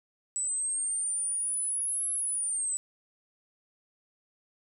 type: exponential two-way sweep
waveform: sine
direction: up then down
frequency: 7902 to 11000 to 7902 Hz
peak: -28 dBFS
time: 0.36-2.77 s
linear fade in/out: 0 ms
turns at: 2.12 s
effects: none